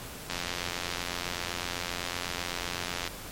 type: click train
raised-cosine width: 0.2 ms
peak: -14 dBFS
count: 245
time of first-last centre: 0.3-3.076 s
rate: 87.9 Hz
effects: pink hiss -42 dBFS RMS until 3.31 s + MP3 64 kbps